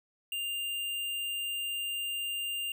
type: tone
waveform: square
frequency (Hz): 2798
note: F7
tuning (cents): +3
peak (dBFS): -33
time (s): 0.32-2.72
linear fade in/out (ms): 2
effects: none